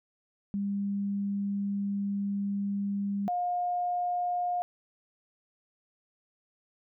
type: tone pair in turn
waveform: sine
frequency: 200.3 / 711.8 Hz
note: G3 / F5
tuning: +38 / +33 cents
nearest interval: octave + minor seventh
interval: 2195 cents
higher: second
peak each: -28 / -27 dBFS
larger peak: second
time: 0.54-3.28 / 3.28-4.62 s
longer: first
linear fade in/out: 0 ms
effects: none